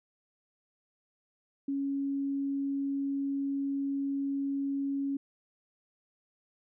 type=tone; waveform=sine; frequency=277.2 Hz; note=C#4; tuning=in tune; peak=-29 dBFS; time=1.68-5.17 s; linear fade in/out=5 ms; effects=none